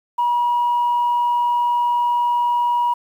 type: tone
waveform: sine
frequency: 962 Hz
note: B5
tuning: 46 cents flat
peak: -14 dBFS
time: 0.18-2.94 s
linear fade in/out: 10 ms
effects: tanh soft clip ceiling -12 dBFS + 8-bit